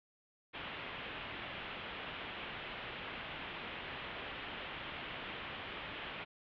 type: low-pass noise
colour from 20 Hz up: white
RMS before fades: -45 dBFS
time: 0.53-6.25 s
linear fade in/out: 20 ms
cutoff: 3300 Hz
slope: 48 dB/octave
effects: none